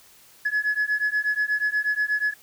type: beating tone pair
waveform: sine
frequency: 1695 / 1703.3 Hz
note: G#6 / G#6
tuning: +35 / +43 cents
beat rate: 8.3 Hz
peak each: -23 dBFS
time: 0.45-2.34 s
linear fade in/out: 10 ms
effects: tanh soft clip ceiling -17 dBFS + white hiss -53 dBFS RMS until 2.42 s